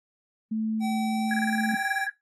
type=tone; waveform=sine; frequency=219.5 Hz; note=A3; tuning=4 cents flat; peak=-25 dBFS; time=0.51-1.75 s; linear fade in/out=10 ms
type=tone with pitch glide; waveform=square; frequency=767 to 780.4 Hz; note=G5 to G5; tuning=-38 to -8 cents; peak=-31 dBFS; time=0.8-2.08 s; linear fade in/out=50 ms; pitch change=+30 cents; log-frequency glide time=1.05-1.54 s
type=tone bursts; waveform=sine; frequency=1661.2 Hz; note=G#6; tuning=in tune; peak=-25 dBFS; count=15; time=1.31-2.094 s; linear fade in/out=2 ms; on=28 ms; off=26 ms
effects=noise-tail reverb RT60 0.2 s tail -18 dB re dry + AAC 32 kbps